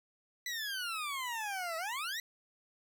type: exponential two-way sweep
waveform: 20% pulse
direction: down then up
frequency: 2001 to 638 to 2001 Hz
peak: -31 dBFS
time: 0.46-2.2 s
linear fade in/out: 2 ms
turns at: 1.77 s
effects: none